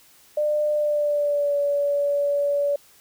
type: tone with pitch glide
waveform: sine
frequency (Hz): 599 to 572.3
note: D5 to D5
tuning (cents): +34 to -45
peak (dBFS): -19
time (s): 0.37-2.76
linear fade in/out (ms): 5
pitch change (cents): -79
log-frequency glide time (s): 0.73-1.57
effects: white hiss -54 dBFS RMS until 3 s